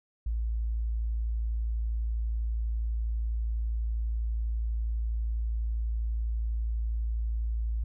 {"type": "tone", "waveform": "sine", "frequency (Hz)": 56.1, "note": "A1", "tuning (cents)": 34, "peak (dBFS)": -27, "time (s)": [0.26, 7.84], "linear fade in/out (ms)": 5, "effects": []}